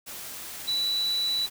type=tone in noise; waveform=sine; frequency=3951 Hz; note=B7; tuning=in tune; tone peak=-24 dBFS; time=0.67-1.47 s; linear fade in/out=20 ms; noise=white; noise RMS=-39 dBFS; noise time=0.06-1.5 s; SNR=+12 dB; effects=none